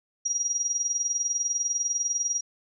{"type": "tone with tremolo", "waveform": "sine", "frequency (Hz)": 5720, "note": "F8", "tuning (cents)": 41, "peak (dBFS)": -21, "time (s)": [0.25, 2.41], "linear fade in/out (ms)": 10, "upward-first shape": "triangle", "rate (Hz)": 20, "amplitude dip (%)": 80, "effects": []}